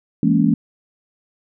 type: chord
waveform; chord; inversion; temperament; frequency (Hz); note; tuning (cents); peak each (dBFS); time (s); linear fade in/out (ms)
sine; A# half-diminished seventh; second; just; 167.82 / 209.8 / 233.1 / 279.7; E3 / G#3 / A#3 / C#4; +31 / +18 / 0 / +16; -18; 0.23-0.54; 2
effects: none